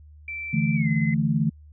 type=tone with pitch glide; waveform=sine; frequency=2336 to 2045 Hz; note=D7 to C7; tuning=-10 to -40 cents; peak=-30 dBFS; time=0.28-1.14 s; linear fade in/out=2 ms; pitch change=-230 cents; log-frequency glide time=0.75-0.88 s
type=chord; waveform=sine; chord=D suspended second; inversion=none; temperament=equal; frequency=146.83 / 164.81 / 220 Hz; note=D3 / E3 / A3; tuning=0 / 0 / 0 cents; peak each=-24 dBFS; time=0.53-1.5 s; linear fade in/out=10 ms
effects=added 75 Hz sine -45 dBFS peak until 1.72 s